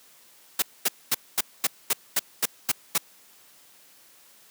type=noise bursts; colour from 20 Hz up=white; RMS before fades=-22 dBFS; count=10; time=0.59-2.98 s; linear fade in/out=5 ms; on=32 ms; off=230 ms; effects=white hiss -55 dBFS RMS until 4.5 s + high-pass 150 Hz 12 dB/octave